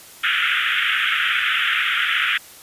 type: band-pass noise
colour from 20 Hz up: pink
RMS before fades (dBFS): -20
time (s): 0.23-2.38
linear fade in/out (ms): 10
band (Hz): 1300 to 3400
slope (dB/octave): 96
effects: white hiss -43 dBFS RMS until 2.62 s + resampled to 32000 Hz